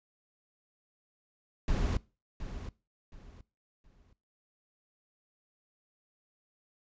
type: noise with echo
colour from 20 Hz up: brown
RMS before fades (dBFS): -29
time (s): 1.68-1.97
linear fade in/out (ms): 2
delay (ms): 720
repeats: 3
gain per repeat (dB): -11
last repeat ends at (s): 4.13
effects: noise-tail reverb RT60 0.3 s tail -21 dB re dry + resampled to 16000 Hz